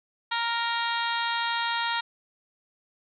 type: harmonic tone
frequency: 466.2 Hz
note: A#4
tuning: in tune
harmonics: 2 / 3 / 4 / 5 / 6 / 7 / 8 / 9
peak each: -29 / -32 / -33 / -39 / -39 / -36 / -36 / -39 dBFS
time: 0.31-2.01 s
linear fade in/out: 10 ms
effects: none